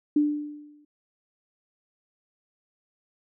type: tone with exponential decay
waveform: sine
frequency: 296 Hz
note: D4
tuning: 14 cents sharp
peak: -16 dBFS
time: 0.16-0.85 s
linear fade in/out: 5 ms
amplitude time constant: 150 ms
effects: none